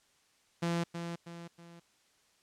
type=tone with echo; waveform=sawtooth; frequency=170 Hz; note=F3; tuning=46 cents flat; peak=-26 dBFS; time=0.62-0.84 s; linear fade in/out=10 ms; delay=320 ms; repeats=3; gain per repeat=-7 dB; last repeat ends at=1.8 s; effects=white hiss -69 dBFS RMS until 2.42 s + low-pass 8000 Hz 12 dB/octave